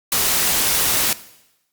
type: noise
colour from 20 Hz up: white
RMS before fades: -18 dBFS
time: 0.12-1.13 s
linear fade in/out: 2 ms
effects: noise-tail reverb RT60 0.9 s tail -17 dB re dry + Opus 48 kbps